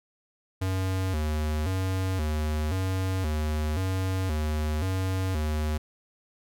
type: tone with vibrato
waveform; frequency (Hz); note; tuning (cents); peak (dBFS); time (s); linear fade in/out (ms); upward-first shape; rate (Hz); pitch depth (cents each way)
square; 84.9; F2; -48; -26; 0.61-5.78; 10; square; 0.95; 180
effects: none